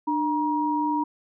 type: tone pair together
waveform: sine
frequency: 299.2 / 950 Hz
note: D4 / A#5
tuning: +32 / +33 cents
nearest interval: octave + minor sixth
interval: 2001 cents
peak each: -25 / -24 dBFS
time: 0.07-1.04 s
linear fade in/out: 10 ms
effects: none